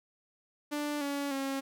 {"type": "tone with pitch steps", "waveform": "sawtooth", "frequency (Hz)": [294.4, 282.8, 271.8], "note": ["D4", "C#4", "C#4"], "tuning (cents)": [4, 35, -34], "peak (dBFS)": -28, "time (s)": [0.71, 1.61], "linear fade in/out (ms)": 20, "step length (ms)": 300, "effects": []}